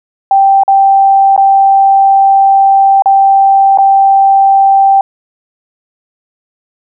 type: tone with dropouts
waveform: sine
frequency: 783 Hz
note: G5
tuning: 2 cents flat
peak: -3 dBFS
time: 0.31-5.01 s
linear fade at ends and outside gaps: 2 ms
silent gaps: 0.635-0.679 / 1.364-1.377 / 3.022-3.058 / 3.775-3.785 s
effects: none